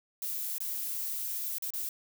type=noise with dropouts; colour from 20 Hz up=violet; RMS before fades=-35 dBFS; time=0.22-1.89 s; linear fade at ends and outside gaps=1 ms; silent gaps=0.582-0.604 / 1.583-1.623 / 1.705-1.736 s; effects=none